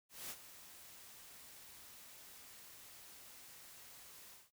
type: noise with ADSR envelope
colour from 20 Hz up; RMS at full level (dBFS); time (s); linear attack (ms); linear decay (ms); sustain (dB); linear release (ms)
white; -45; 0.09-4.51; 210; 50; -12; 190
effects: noise-tail reverb RT60 0.1 s tail -18 dB re dry